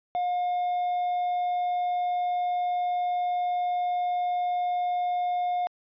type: tone with hard clipping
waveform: triangle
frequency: 715 Hz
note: F5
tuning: 41 cents sharp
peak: -25 dBFS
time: 0.15-5.67 s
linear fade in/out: 0 ms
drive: 5 dB
effects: resampled to 11025 Hz